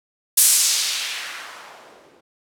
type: noise with low-pass filter sweep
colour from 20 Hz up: violet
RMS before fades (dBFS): -22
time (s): 0.37-2.21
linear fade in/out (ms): 10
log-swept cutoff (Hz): 11000 to 330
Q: 1.2
effects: none